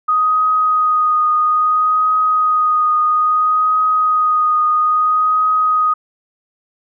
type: tone with vibrato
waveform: sine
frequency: 1246 Hz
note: D#6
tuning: 2 cents sharp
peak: -11 dBFS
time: 0.08-5.94 s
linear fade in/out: 10 ms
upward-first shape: triangle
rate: 0.6 Hz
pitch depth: 19 cents each way
effects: none